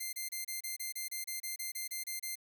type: tone bursts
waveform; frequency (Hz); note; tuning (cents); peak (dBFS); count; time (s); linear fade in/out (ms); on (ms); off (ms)
5% pulse; 2090; C7; -2; -27; 15; 0-2.356; 10; 130; 29
effects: none